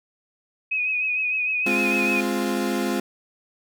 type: tone with vibrato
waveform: sine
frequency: 2512 Hz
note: D#7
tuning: 16 cents sharp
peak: -21 dBFS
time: 0.71-2.21 s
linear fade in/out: 10 ms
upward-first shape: triangle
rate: 6.6 Hz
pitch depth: 51 cents each way
type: chord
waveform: 35% pulse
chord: F minor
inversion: first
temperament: equal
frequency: 207.7 / 261.6 / 349.2 Hz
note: Ab3 / C4 / F4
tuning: 0 / 0 / 0 cents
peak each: -25 dBFS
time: 1.66-3 s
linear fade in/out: 5 ms
effects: none